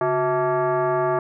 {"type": "tone with frequency modulation", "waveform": "sine", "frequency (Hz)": 141.1, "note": "C#3", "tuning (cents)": 31, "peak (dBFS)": -18, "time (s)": [0.01, 1.19], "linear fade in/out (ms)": 2, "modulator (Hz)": 509, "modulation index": 2, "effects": []}